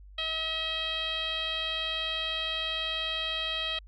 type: tone with low-pass filter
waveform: 10% pulse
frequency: 641 Hz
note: E5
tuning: 49 cents flat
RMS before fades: -32 dBFS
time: 0.18-3.79 s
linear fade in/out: 5 ms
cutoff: 3500 Hz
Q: 6.4
effects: added 49 Hz sine -47 dBFS peak until 3.87 s